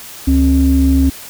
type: tone pair together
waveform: sine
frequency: 70.37 / 268.3 Hz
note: C#2 / C4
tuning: +27 / +44 cents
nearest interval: octave + major seventh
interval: 2317 cents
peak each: -10 dBFS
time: 0.27-1.1 s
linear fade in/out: 10 ms
effects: tanh soft clip ceiling -2 dBFS + white hiss -33 dBFS RMS until 1.29 s